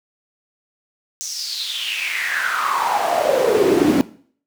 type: noise with high-pass filter sweep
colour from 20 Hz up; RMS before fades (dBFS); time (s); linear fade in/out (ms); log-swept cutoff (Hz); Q
brown; -19; 1.21-4.01; 0; 6300 to 250; 6.6
effects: noise-tail reverb RT60 0.5 s tail -18 dB re dry